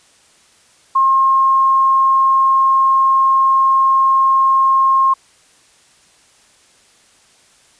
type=tone; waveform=sine; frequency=1070 Hz; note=C6; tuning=38 cents sharp; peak=-9 dBFS; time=0.95-5.14 s; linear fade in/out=10 ms; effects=white hiss -51 dBFS RMS until 7.79 s + resampled to 22050 Hz